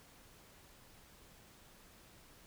silence, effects pink hiss -61 dBFS RMS until 2.46 s

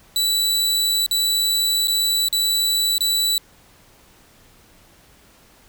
sawtooth tone with dropouts, 3951 Hz, B7, in tune, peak -14 dBFS, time 0.16-3.38 s, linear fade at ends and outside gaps 1 ms, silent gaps 1.063-1.111 / 1.873-1.881 / 2.285-2.327 / 2.981-3.007 s, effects pink hiss -52 dBFS RMS until 5.68 s

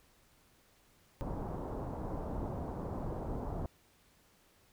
pink low-pass noise, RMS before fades -39 dBFS, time 1.21-3.66 s, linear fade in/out 0 ms, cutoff 930 Hz, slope 24 dB/octave, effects pink hiss -67 dBFS RMS until 4.72 s

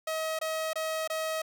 sawtooth tone bursts, 636 Hz, D#5, 38 cents sharp, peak -26 dBFS, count 4, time 0.07-1.419 s, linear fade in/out 5 ms, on 320 ms, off 23 ms, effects none

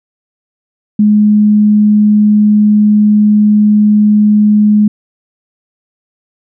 sine tone, 210 Hz, G#3, 19 cents sharp, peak -4 dBFS, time 0.99-4.88 s, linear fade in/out 5 ms, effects none

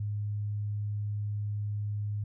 sine tone, 103.83 Hz, G#2, in tune, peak -30 dBFS, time 0-2.24 s, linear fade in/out 5 ms, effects none

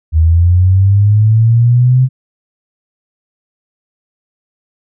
sine linear sweep, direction up, 77.78 to 130.81 Hz, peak -5 dBFS, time 0.12-2.09 s, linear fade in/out 50 ms, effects none

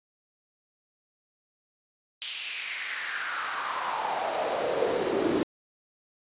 brown noise with high-pass filter sweep, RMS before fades -30 dBFS, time 2.22-5.43 s, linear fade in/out 0 ms, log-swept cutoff 3200 to 310 Hz, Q 3.7, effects resampled to 8000 Hz

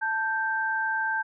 sine tone pair together, 884.3 / 1568 Hz, A5 / G6, +8 / 0 cents, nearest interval minor seventh, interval 992 cents, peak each -29 / -26 dBFS, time 0.01-1.23 s, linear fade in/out 20 ms, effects none

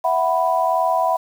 sine chord, E suspended second, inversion none, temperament just, 659.3 / 741.7 / 988.9 Hz, E5 / F#5 / B5, 0 / +4 / +2 cents, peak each -20 dBFS, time 0.04-1.17 s, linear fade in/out 10 ms, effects 7-bit

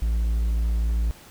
triangle tone, 56.5 Hz, A1, 47 cents sharp, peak -18 dBFS, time 0.02-1.11 s, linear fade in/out 0 ms, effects pink hiss -48 dBFS RMS until 1.3 s

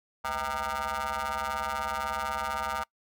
20% pulse ring-modulated tone, 141.6 Hz, C#3, 37 cents sharp, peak -22 dBFS, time 0.24-2.84 s, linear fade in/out 10 ms, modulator 1070 Hz, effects noise-tail reverb RT60 0.1 s tail -24 dB re dry

